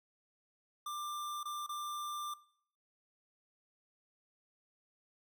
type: tone with dropouts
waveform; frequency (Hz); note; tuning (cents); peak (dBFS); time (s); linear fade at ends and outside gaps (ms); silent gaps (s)
square; 1187; D6; +18; -39; 0.86-2.34; 5; 1.432-1.454 / 1.665-1.691
effects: noise-tail reverb RT60 0.6 s tail -19 dB re dry